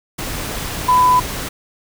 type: tone in noise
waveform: sine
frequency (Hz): 1000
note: B5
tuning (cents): +21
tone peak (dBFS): -9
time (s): 0.88-1.2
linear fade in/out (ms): 10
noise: pink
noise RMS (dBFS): -25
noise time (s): 0.18-1.49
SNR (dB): +13
effects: none